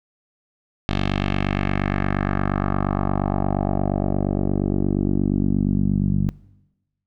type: tone with low-pass filter sweep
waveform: 10% pulse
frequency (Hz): 48.56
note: G1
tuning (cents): -16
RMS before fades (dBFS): -21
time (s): 0.89-6.29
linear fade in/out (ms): 0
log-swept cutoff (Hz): 3600 to 170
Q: 2
effects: noise-tail reverb RT60 1.0 s tail -21 dB re dry